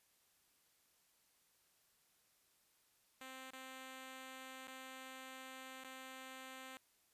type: tone with dropouts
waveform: 5% pulse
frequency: 261.6 Hz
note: C4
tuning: in tune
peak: -39 dBFS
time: 3.21-6.77 s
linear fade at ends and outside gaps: 1 ms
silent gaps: 3.505-3.532 / 4.672-4.681 / 5.837-5.845 s
effects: white hiss -75 dBFS RMS until 7.13 s + resampled to 32000 Hz